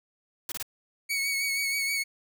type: noise bursts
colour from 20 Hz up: white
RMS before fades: -34 dBFS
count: 3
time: 0.49-0.627 s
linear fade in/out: 2 ms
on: 29 ms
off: 25 ms
type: tone with vibrato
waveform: sawtooth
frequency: 2226 Hz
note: C#7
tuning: 7 cents sharp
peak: -23 dBFS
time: 1.09-2.04 s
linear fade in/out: 20 ms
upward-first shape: triangle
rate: 6.3 Hz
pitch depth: 37 cents each way
effects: none